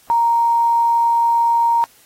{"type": "tone with quantisation", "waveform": "sine", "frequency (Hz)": 932.3, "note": "A#5", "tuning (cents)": 0, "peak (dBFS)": -12, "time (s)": [0.1, 1.84], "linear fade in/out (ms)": 0, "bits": 7, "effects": ["white hiss -51 dBFS RMS until 2.05 s", "AAC 48 kbps"]}